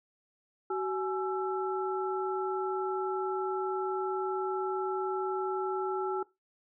sine tone cluster, 377.6 / 842 / 1334 Hz, F#4 / G#5 / E6, +35 / +24 / +20 cents, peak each -31 / -36 / -37 dBFS, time 0.7-6.23 s, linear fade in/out 5 ms, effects noise-tail reverb RT60 0.2 s tail -19 dB re dry

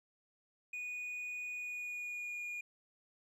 triangle tone with pitch glide, 2467 to 2434 Hz, D#7 to D#7, -15 to -39 cents, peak -38 dBFS, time 0.73-2.61 s, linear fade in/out 5 ms, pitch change -24 cents, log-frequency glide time 1.54-2.44 s, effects none

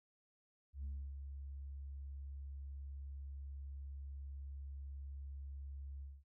sine tone with ADSR envelope, 69.3 Hz, C#2, in tune, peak -38 dBFS, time 0.73-6.24 s, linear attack 110 ms, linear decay 290 ms, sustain -6 dB, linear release 220 ms, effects tanh soft clip ceiling -39 dBFS

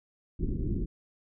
pink low-pass noise, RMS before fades -30 dBFS, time 0.39-0.86 s, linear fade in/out 20 ms, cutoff 370 Hz, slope 48 dB/octave, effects none

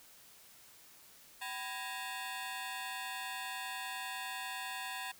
15% pulse ring-modulated tone, 880 Hz, A5, in tune, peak -30 dBFS, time 1.41-5.12 s, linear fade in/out 10 ms, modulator 115 Hz, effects white hiss -59 dBFS RMS until 5.19 s

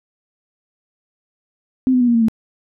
sine tone with pitch steps, 259 / 251.3 / 243.9 / 236.7 / 229.7 / 222.9 Hz, C4 / B3 / B3 / A#3 / A#3 / A3, -17 / +30 / -21 / +27 / -25 / +23 cents, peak -11 dBFS, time 1.87-2.284 s, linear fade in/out 0 ms, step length 69 ms, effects none

